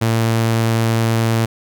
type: tone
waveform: sawtooth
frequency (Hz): 113.7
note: A#2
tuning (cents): -43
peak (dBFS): -10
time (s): 0.01-1.46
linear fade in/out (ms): 10
effects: none